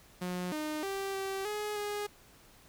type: tone with pitch steps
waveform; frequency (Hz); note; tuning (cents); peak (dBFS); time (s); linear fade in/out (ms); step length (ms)
sawtooth; 180.1 / 306 / 391 / 387.7 / 419.9 / 413.6; F#3 / D#4 / G4 / G4 / G#4 / G#4; -46 / -29 / -4 / -19 / +19 / -7; -30; 0.21-2.07; 10; 310
effects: pink hiss -59 dBFS RMS until 2.68 s